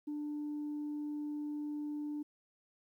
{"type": "tone", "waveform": "sine", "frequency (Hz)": 296.4, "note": "D4", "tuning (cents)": 16, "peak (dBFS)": -35, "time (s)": [0.07, 2.23], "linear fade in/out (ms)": 10, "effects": ["tanh soft clip ceiling -34 dBFS", "12-bit"]}